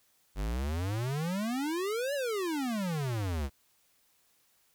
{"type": "exponential two-way sweep", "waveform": "square", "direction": "up then down", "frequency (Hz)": [46.25, 587.3, 64.8], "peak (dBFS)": -31, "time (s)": [0.35, 3.5], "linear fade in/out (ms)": 50, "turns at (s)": 2.14, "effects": ["white hiss -69 dBFS RMS until 4.74 s"]}